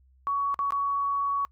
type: tone with dropouts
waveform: sine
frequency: 1123 Hz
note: C#6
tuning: 22 cents sharp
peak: -24 dBFS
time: 0.27-1.45 s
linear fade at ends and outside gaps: 0 ms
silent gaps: 0.543-0.591 / 0.706-0.722 s
effects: noise-tail reverb RT60 0.1 s tail -26 dB re dry + added 65 Hz sine -57 dBFS peak until 1.51 s